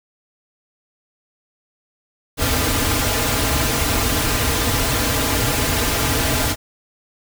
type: noise with comb filter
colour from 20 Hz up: pink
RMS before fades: -19 dBFS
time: 2.37-6.56 s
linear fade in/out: 50 ms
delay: 5.4 ms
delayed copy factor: -1
effects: none